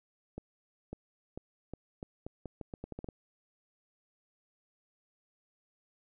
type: accelerating click train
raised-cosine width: 2 ms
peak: -27 dBFS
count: 14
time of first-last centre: 0.38-3.088 s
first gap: 550 ms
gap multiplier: 0.81
effects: none